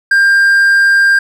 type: tone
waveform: triangle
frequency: 1596 Hz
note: G6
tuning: 31 cents sharp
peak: -4 dBFS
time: 0.11-1.19 s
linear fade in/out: 5 ms
effects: none